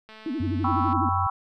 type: click train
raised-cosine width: 0.3 ms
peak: -30 dBFS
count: 184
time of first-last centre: 0.09-0.929 s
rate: 218 Hz
type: tone with vibrato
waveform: sine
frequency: 281.5 Hz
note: C#4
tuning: 27 cents sharp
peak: -26 dBFS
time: 0.26-1.09 s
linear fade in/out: 2 ms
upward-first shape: sine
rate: 12 Hz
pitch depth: 290 cents each way
type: tone with pitch glide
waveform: sine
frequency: 94 to 91.48 Hz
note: F#2 to F#2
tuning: +28 to -19 cents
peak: -26 dBFS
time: 0.4-1.27 s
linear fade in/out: 5 ms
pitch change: -47 cents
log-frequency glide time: 0.54-0.73 s
type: chord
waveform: sine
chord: C# half-diminished seventh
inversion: second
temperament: equal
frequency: 784 / 987.8 / 1108.7 / 1318.5 Hz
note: G5 / B5 / C#6 / E6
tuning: 0 / 0 / 0 / 0 cents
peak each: -28 dBFS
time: 0.64-1.3 s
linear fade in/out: 5 ms
effects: none